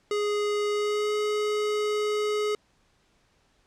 square tone with pitch glide, 415.3 to 420.9 Hz, G#4 to G#4, 0 to +23 cents, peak -25 dBFS, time 0.11-2.55 s, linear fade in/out 2 ms, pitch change +23 cents, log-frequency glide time 0.71-1.13 s, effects pink hiss -66 dBFS RMS until 3.66 s + low-pass 7000 Hz 12 dB/octave

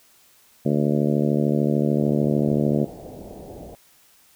harmonic tone, 73.42 Hz, D2, in tune, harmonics 2 / 3 / 4 / 5 / 6 / 7 / 8 / 9, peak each -23 / -22 / -26 / -27 / -30 / -30 / -31 / -36 dBFS, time 0.65-2.85 s, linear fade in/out 10 ms
white low-pass noise, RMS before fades -39 dBFS, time 1.98-3.75 s, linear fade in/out 0 ms, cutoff 710 Hz, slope 48 dB/octave
effects white hiss -56 dBFS RMS until 4.35 s

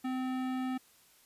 sine tone with hard clipping, 257.6 Hz, C4, 27 cents flat, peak -34 dBFS, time 0.04-0.78 s, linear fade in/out 10 ms, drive 17 dB, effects white hiss -63 dBFS RMS until 1.25 s + resampled to 32000 Hz

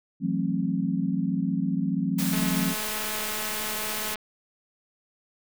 sine chord, F# half-diminished seventh, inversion third, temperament equal with one note detuned, 164.81 / 185 / 220 / 266.4 Hz, E3 / F#3 / A3 / C4, 0 / 0 / 0 / +31 cents, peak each -30 / -27 / -31 / -29 dBFS, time 0.2-2.75 s, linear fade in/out 50 ms
white noise, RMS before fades -32 dBFS, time 2.18-4.15 s, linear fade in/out 10 ms
click train, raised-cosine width 0.3 ms, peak -19 dBFS, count 392, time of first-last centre 2.33-4.157 s, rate 214 Hz
effects none

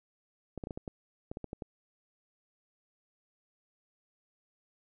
clicks, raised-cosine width 2 ms, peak -25 dBFS, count 11, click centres 0.577 / 0.638 / 0.671 / 0.708 / 0.775 / 0.878 / 1.315 / 1.371 / 1.443 / 1.531 / 1.622 s, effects none

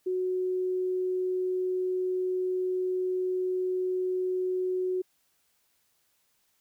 sine tone, 368.5 Hz, F#4, 7 cents flat, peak -26 dBFS, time 0.06-5.02 s, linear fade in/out 10 ms, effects white hiss -71 dBFS RMS until 6.6 s

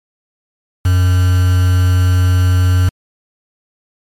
triangle tone with quantisation, 91.1 Hz, F#2, 26 cents flat, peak -6 dBFS, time 0.85-2.89 s, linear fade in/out 5 ms, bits 4, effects MP3 64 kbps

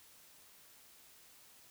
silence, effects white hiss -61 dBFS RMS until 1.7 s

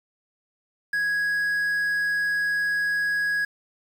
triangle tone with quantisation, 1661.2 Hz, G#6, in tune, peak -20 dBFS, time 0.93-3.45 s, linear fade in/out 5 ms, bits 8, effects none

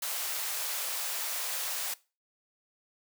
white high-pass noise, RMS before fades -34 dBFS, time 0.02-1.94 s, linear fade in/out 5 ms, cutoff 520 Hz, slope 24 dB/octave, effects noise-tail reverb RT60 0.3 s tail -20 dB re dry

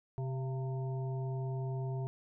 harmonic tone with a mistuned harmonic, 130.6 Hz, C3, 3 cents flat, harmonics 1 / 3 / 5 / 7, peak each -34 / -44 / -48 / -51 dBFS, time 0.18-2.07 s, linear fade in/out 0 ms, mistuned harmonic 5, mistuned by +64 cents, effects none

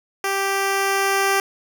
10% pulse tone with level ramp, 392 Hz, G4, in tune, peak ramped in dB -12 to -8 dBFS, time 0.24-1.4 s, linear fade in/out 2 ms, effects none

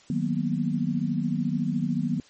sine chord, B major seventh, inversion first, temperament equal, 155.56 / 185 / 233.1 / 246.9 Hz, D#3 / F#3 / A#3 / B3, 0 / 0 / 0 / 0 cents, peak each -29 dBFS, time 0.1-2.2 s, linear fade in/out 2 ms, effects white hiss -55 dBFS RMS until 2.29 s + MP3 32 kbps

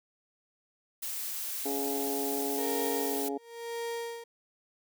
blue noise, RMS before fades -36 dBFS, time 1.02-3.29 s, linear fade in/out 10 ms
harmonic tone, 139.6 Hz, C#3, 13 cents sharp, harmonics 2 / 3 / 4 / 5 / 6, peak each -35 / -34 / -46 / -41 / -41 dBFS, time 1.65-3.38 s, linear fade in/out 10 ms
35% pulse tone with tremolo, 466.2 Hz, A#4, in tune, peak -31 dBFS, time 2.58-4.24 s, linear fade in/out 5 ms, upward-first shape sine, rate 0.96 Hz, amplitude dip 95%
effects none

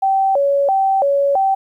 sine tone with vibrato, 659.3 Hz, E5, in tune, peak -12 dBFS, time 0.02-1.55 s, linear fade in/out 10 ms, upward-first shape square, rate 1.5 Hz, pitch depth 280 cents each way, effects 9-bit

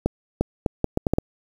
accelerating click train, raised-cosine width 2 ms, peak -6 dBFS, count 8, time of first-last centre 0.06-1.185 s, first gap 350 ms, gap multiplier 0.72, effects 7-bit

